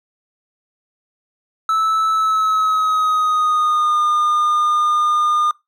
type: tone with pitch glide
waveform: triangle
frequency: 1309 to 1214.3 Hz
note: E6 to D#6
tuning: -13 to -43 cents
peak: -12 dBFS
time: 1.69-5.51 s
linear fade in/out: 2 ms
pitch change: -130 cents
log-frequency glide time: 2.11-4.01 s
effects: noise-tail reverb RT60 0.2 s tail -21 dB re dry